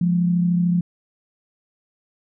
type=tone pair together; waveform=sine; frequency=174.61 / 208.1 Hz; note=F3 / G#3; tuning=0 / +4 cents; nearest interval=minor third; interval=304 cents; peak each=-16 / -27 dBFS; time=0.01-0.81 s; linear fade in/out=5 ms; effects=none